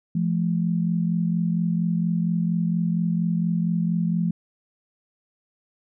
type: tone pair together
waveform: sine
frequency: 170.8 / 215.1 Hz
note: F3 / A3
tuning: -38 / -39 cents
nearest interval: major third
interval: 399 cents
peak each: -21 / -26 dBFS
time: 0.15-4.31 s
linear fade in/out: 5 ms
effects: none